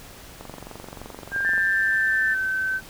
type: click train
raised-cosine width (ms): 1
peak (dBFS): -23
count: 28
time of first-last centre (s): 0.41-1.579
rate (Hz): 23.1
type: tone with pitch glide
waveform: sine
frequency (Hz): 1597 to 1536.4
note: G6 to G6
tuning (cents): +32 to -35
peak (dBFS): -22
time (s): 1.31-2.81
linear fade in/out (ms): 50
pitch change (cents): -67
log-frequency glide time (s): 1.52-2.3
type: tone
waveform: sine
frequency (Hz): 1772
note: A6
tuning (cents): +12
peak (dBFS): -21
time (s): 1.44-2.35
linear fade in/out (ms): 20
effects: pink hiss -44 dBFS RMS until 2.89 s